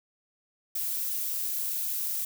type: noise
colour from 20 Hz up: violet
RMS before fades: -31 dBFS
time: 0.75-2.25 s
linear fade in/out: 5 ms
effects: none